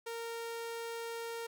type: tone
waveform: sawtooth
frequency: 462.2 Hz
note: A#4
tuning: 15 cents flat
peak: -35 dBFS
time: 0.06-1.47 s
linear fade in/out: 10 ms
effects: none